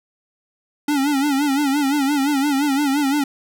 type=tone with vibrato; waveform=square; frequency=281.9 Hz; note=C#4; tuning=29 cents sharp; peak=-17 dBFS; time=0.88-3.24 s; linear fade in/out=5 ms; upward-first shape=sine; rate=5.8 Hz; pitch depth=97 cents each way; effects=none